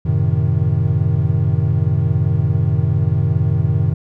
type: chord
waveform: triangle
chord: F# diminished seventh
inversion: none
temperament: equal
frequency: 92.5 / 110 / 130.81 / 155.56 Hz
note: F#2 / A2 / C3 / Eb3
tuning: 0 / 0 / 0 / 0 cents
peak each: -17 dBFS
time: 0.05-3.94 s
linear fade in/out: 10 ms
effects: none